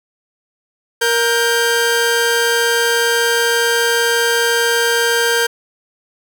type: tone pair together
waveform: sawtooth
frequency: 468.3 / 1575 Hz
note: A#4 / G6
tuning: +8 / +8 cents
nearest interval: octave + major sixth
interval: 2100 cents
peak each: -12 dBFS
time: 1.01-5.47 s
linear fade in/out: 10 ms
effects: none